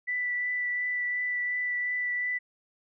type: tone with vibrato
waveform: sine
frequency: 1975.5 Hz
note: B6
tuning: in tune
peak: -27 dBFS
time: 0.07-2.39 s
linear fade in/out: 20 ms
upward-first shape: triangle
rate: 2.8 Hz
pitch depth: 12 cents each way
effects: none